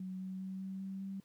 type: tone with pitch steps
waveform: sine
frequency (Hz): 186.5 / 188.01 / 189.54 / 191.08 / 192.63 / 194.2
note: F#3 / F#3 / F#3 / G3 / G3 / G3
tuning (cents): +14 / +28 / +42 / -44 / -30 / -16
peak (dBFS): -39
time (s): 0-1.2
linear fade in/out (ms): 2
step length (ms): 200
effects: pink hiss -72 dBFS RMS until 1.24 s + high-pass 100 Hz 12 dB/octave